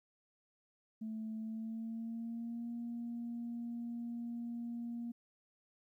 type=tone with pitch glide; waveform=sine; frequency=220 to 235.8 Hz; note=A3 to A#3; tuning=0 to +20 cents; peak=-38 dBFS; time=1.01-5.12 s; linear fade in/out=10 ms; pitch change=+120 cents; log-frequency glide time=1.36-2.7 s; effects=tanh soft clip ceiling -35 dBFS + 13-bit